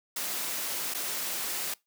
white noise with dropouts, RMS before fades -33 dBFS, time 0.16-1.74 s, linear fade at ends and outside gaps 5 ms, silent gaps 0.939-0.946 s, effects noise-tail reverb RT60 0.2 s tail -22 dB re dry + high-pass 200 Hz 12 dB/octave

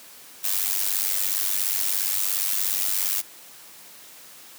blue noise with amplitude modulation, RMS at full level -21 dBFS, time 0.43-3.22 s, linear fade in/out 20 ms, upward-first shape sine, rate 97.1 Hz, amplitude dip 80%, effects white hiss -46 dBFS RMS until 4.58 s + high-pass 150 Hz 12 dB/octave

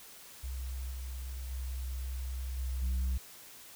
sine tone with level steps, 64 Hz, C2, 38 cents flat, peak -35 / -37 / -34 / -31 / -26 dBFS, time 0.43-3.18 s, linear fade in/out 10 ms, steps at 0.9 / 1.5 / 2.57 / 2.81 s, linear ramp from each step 20 ms, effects tanh soft clip ceiling -28 dBFS + white hiss -52 dBFS RMS until 3.75 s

